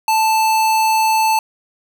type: tone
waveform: square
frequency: 880 Hz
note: A5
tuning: in tune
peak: -13 dBFS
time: 0.08-1.39 s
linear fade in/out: 2 ms
effects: none